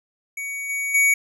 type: tone with level steps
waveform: square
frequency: 2250 Hz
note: C#7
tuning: 25 cents sharp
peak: -28 / -24 / -15 dBFS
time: 0.37-1.14 s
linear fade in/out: 5 ms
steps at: 0.69 / 0.94 s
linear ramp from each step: 10 ms
effects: none